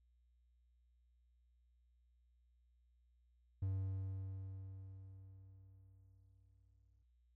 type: tone with exponential decay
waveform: triangle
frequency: 95.8 Hz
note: G2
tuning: 39 cents flat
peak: -34 dBFS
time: 3.62-7.03 s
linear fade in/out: 5 ms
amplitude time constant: 740 ms
effects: noise-tail reverb RT60 0.5 s tail -18 dB re dry + added 60 Hz sine -70 dBFS peak until 7.35 s